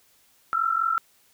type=tone pair together; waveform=sine; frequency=1319 / 1363.9 Hz; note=E6 / F6; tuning=+1 / -41 cents; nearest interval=minor second; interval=58 cents; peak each=-24 / -24 dBFS; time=0.53-0.98 s; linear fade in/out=0 ms; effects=white hiss -61 dBFS RMS until 1.33 s